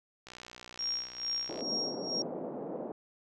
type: click train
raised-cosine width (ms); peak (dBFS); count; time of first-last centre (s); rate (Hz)
0.2; -29; 83; 0.27-1.608; 61.3
type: tone with tremolo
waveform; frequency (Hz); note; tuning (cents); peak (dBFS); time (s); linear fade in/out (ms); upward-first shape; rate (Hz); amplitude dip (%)
sine; 5580; F8; -2; -30; 0.79-2.22; 2; sine; 2.3; 85
type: band-pass noise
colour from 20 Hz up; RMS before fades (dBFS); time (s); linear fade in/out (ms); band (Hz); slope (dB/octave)
white; -39; 1.49-2.92; 2; 190 to 620; 24
effects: none